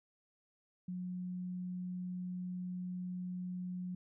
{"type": "tone", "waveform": "sine", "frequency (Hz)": 181, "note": "F#3", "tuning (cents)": -38, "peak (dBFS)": -38, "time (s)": [0.88, 3.95], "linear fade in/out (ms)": 5, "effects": []}